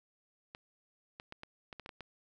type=clicks; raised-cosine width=0.3 ms; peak=-29 dBFS; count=9; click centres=0.549 / 1.199 / 1.324 / 1.434 / 1.728 / 1.797 / 1.861 / 1.892 / 2.007 s; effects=none